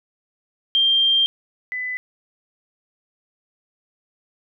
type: tone pair in turn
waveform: sine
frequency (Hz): 3180 / 2003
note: G7 / B6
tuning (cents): +24 / +24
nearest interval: minor sixth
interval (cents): 800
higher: first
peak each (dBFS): -14 / -24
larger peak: first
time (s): 0.75-1.26 / 1.72-1.97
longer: first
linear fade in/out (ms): 0
effects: none